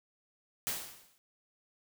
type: noise with exponential decay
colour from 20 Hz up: white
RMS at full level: -32 dBFS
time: 0.67-1.18 s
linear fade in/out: 0 ms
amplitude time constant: 110 ms
effects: none